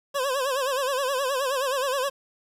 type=tone with vibrato; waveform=25% pulse; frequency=535 Hz; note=C5; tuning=38 cents sharp; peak=-20 dBFS; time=0.14-2.1 s; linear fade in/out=20 ms; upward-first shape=sine; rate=9.5 Hz; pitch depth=110 cents each way; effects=resampled to 32000 Hz + 8-bit